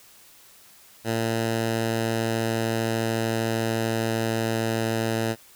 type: tone with pitch glide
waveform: 10% pulse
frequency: 113.7 to 112.91 Hz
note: A#2 to A2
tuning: -43 to +45 cents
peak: -15 dBFS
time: 1.04-5.36 s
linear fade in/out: 50 ms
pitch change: -12 cents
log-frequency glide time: 1.48-4.93 s
effects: white hiss -52 dBFS RMS until 5.55 s